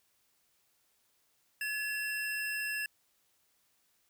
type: tone pair together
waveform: square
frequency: 1705.3 / 2707 Hz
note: G#6 / E7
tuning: +45 / +45 cents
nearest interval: minor sixth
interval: 800 cents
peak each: -36 / -38 dBFS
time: 1.61-2.86 s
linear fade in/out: 2 ms
effects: white hiss -73 dBFS RMS until 4.09 s